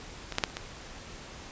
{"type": "clicks", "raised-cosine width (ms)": 0.2, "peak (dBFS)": [-18, -30, -8, -6, -30, -16], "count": 6, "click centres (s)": [0.323, 0.353, 0.384, 0.438, 0.499, 0.569], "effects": ["pink hiss -45 dBFS RMS until 1.51 s", "resampled to 16000 Hz"]}